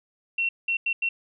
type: tone bursts at uneven times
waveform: sine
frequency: 2722 Hz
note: F7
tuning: 45 cents flat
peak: -22 dBFS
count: 4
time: 0.38-0.49 / 0.68-0.77 / 0.86-0.93 / 1.02-1.09 s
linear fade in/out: 5 ms
effects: none